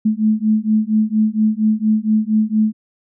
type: beating tone pair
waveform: sine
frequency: 214.1 / 218.4 Hz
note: A3 / A3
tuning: -47 / -13 cents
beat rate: 4.3 Hz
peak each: -16 dBFS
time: 0.05-2.73 s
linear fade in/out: 10 ms
effects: none